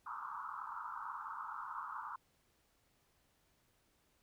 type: band-pass noise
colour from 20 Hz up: white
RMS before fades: -45 dBFS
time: 0.06-2.16 s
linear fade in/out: 5 ms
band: 880 to 1400 Hz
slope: 96 dB/octave
effects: pink hiss -75 dBFS RMS until 4.22 s